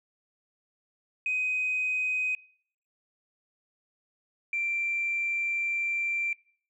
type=tone pair in turn; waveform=sine; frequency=2510 / 2356 Hz; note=D#7 / D7; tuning=+15 / +5 cents; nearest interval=minor second; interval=110 cents; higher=first; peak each=-25 / -26 dBFS; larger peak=first; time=1.26-2.35 / 4.53-6.33 s; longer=second; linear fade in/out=2 ms; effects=noise-tail reverb RT60 0.6 s tail -24 dB re dry + tanh soft clip ceiling -21 dBFS